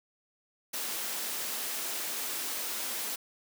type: high-pass noise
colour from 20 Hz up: white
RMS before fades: -35 dBFS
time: 0.73-3.16 s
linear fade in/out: 10 ms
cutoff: 210 Hz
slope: 24 dB/octave
effects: none